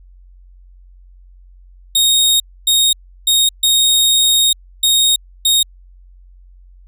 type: tone bursts at uneven times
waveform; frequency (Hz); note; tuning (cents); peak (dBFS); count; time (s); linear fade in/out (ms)
sawtooth; 3729; A#7; 0; -7; 6; 1.95-2.4 / 2.67-2.93 / 3.27-3.49 / 3.63-4.53 / 4.83-5.16 / 5.45-5.63; 5
effects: added 45 Hz sine -40 dBFS peak until 6.87 s